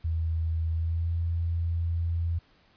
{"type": "tone with pitch glide", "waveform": "sine", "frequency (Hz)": [81.4, 84.17], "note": ["E2", "E2"], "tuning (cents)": [-21, 37], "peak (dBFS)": -25, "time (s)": [0.04, 2.39], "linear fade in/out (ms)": 10, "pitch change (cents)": 58, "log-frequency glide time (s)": [0.72, 1.11], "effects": ["pink hiss -62 dBFS RMS until 2.76 s", "resampled to 11025 Hz"]}